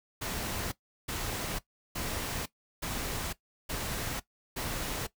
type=noise bursts; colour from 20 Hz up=pink; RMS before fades=-35 dBFS; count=6; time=0.21-5.07 s; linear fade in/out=10 ms; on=510 ms; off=360 ms; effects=noise-tail reverb RT60 0.1 s tail -17 dB re dry